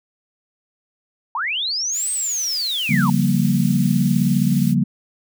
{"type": "linear two-way sweep", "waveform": "sine", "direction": "up then down", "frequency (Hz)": [852, 8372, 852], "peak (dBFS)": -20, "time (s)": [1.35, 3.1], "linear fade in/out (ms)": 2, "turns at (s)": 2.11}
{"type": "high-pass noise", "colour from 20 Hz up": "white", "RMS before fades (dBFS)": -35, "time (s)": [1.91, 4.75], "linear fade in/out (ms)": 50, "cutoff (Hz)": 2300, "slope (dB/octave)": 12}
{"type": "chord", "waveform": "sine", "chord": "G half-diminished seventh", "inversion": "second", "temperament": "just", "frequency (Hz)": [141.12, 176.4, 196, 235.2], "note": ["Db3", "F3", "G3", "Bb3"], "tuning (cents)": [31, 18, 0, 16], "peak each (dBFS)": -20, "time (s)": [2.89, 4.84], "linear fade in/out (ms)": 10}
{"effects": []}